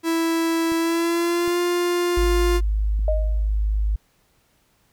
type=tone with pitch glide; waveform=45% pulse; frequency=329.6 to 351.2 Hz; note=E4 to F4; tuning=0 to +10 cents; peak=-19 dBFS; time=0.03-2.61 s; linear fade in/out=50 ms; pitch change=+110 cents; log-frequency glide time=0.78-1.6 s
type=click train; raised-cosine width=5 ms; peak=-28 dBFS; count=4; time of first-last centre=0.72-2.993 s; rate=1.32 Hz
type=tone; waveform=sine; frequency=52.1 Hz; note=G#1; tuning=6 cents sharp; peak=-18 dBFS; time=2.17-3.96 s; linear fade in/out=5 ms
type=tone with exponential decay; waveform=sine; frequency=621 Hz; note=D#5; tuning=3 cents flat; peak=-18 dBFS; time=3.08-3.48 s; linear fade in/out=2 ms; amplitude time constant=86 ms
effects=pink hiss -63 dBFS RMS until 4.92 s